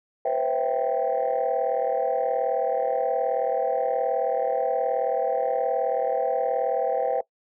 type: chord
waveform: sine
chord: C major seventh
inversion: third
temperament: equal with one note detuned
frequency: 493.9 / 532.7 / 659.3 / 784 Hz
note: B4 / C5 / E5 / G5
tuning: 0 / +31 / 0 / 0 cents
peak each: -26 dBFS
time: 0.25-7.21 s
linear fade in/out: 5 ms
effects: noise-tail reverb RT60 0.1 s tail -21 dB re dry + tanh soft clip ceiling -15 dBFS